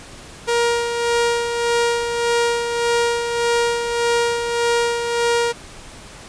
sawtooth tone with tremolo, 471.6 Hz, A#4, 20 cents sharp, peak -11 dBFS, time 0.47-5.53 s, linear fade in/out 20 ms, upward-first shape sine, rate 1.7 Hz, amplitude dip 50%, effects pink hiss -39 dBFS RMS until 6.28 s + resampled to 22050 Hz

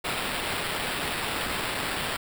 violet noise with sample-and-hold, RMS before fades -30 dBFS, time 0.04-2.17 s, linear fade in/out 10 ms, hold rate 6300 Hz, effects none

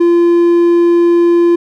triangle tone, 343.8 Hz, F4, 27 cents flat, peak -4 dBFS, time 0-1.56 s, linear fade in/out 10 ms, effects none

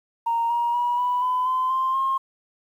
sine tone with pitch steps, 928 / 947 / 966.3 / 986 / 1006.2 / 1026.7 / 1047.7 / 1069.1 Hz, A#5 / A#5 / B5 / B5 / B5 / C6 / C6 / C6, -8 / +27 / -38 / -3 / +32 / -33 / +2 / +37 cents, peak -19 dBFS, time 0.26-2.18 s, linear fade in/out 10 ms, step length 240 ms, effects tanh soft clip ceiling -15 dBFS + 9-bit

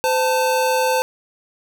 square tone pair together, 512.4 / 888 Hz, C5 / A5, -36 / +16 cents, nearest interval minor seventh, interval 952 cents, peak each -19 / -20 dBFS, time 0.04-1.02 s, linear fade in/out 0 ms, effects none

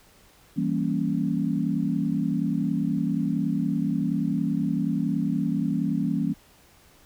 sine chord, E diminished seventh, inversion none, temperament equal with one note detuned, 165.39 / 196 / 233.1 / 277.2 Hz, E3 / G3 / Bb3 / Db4, +6 / 0 / 0 / 0 cents, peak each -28 dBFS, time 0.56-6.34 s, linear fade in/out 20 ms, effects pink hiss -56 dBFS RMS until 7.05 s

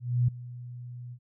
sine tone with ADSR envelope, 122.4 Hz, B2, 15 cents flat, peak -19 dBFS, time 0-1.19 s, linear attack 280 ms, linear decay 7 ms, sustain -19 dB, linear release 66 ms, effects none

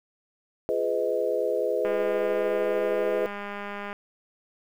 sine chord, F half-diminished seventh, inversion none, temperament just, 349.2 / 419.1 / 502.9 / 628.6 Hz, F4 / Ab4 / Cb5 / Eb5, 0 / +16 / +31 / +18 cents, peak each -33 / -28 / -27 / -29 dBFS, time 0.69-3.26 s, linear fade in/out 0 ms
click train, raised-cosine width 0.5 ms, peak -21 dBFS, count 423, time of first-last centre 1.85-3.929 s, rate 203 Hz
effects 9-bit

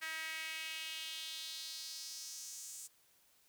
sawtooth tone with high-pass filter sweep, 319.2 Hz, D#4, 44 cents sharp, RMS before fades -45 dBFS, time 0.01-2.88 s, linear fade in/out 20 ms, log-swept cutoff 1800 to 7700 Hz, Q 2.8, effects white hiss -70 dBFS RMS until 3.48 s

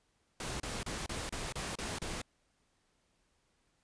pink noise bursts, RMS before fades -39 dBFS, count 8, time 0.4-2.217 s, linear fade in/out 2 ms, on 200 ms, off 31 ms, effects pink hiss -75 dBFS RMS until 3.83 s + resampled to 22050 Hz

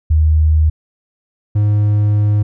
sine / triangle tone pair in turn, 77.78 / 104.33 Hz, D#2 / G#2, 0 / +8 cents, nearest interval perfect fourth, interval 508 cents, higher second, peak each -8 dBFS, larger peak neither, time 0.1-0.7 / 1.55-2.43 s, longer second, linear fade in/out 10 ms, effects none

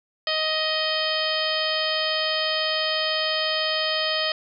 harmonic tone, 626 Hz, D#5, 10 cents sharp, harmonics 1 / 2 / 3 / 4 / 5 / 6 / 7 / 8, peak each -28 / -32 / -30 / -34 / -27 / -35 / -30 / -31 dBFS, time 0.27-4.32 s, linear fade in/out 2 ms, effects none

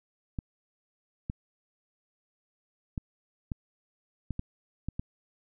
clicks, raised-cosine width 5 ms, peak -20 dBFS, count 8, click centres 0.388 / 1.299 / 2.978 / 3.518 / 4.307 / 4.394 / 4.886 / 4.995 s, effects none

